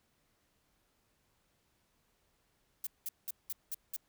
violet noise bursts, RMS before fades -38 dBFS, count 6, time 2.84-3.964 s, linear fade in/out 2 ms, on 29 ms, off 190 ms, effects pink hiss -75 dBFS RMS until 4.08 s

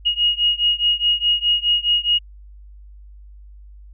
sine beating tone pair, 2875 / 2879.8 Hz, F7 / F#7, +50 / -48 cents, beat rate 4.8 Hz, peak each -18 / -19 dBFS, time 0.05-2.19 s, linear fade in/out 20 ms, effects added 50 Hz sine -39 dBFS peak until 3.93 s

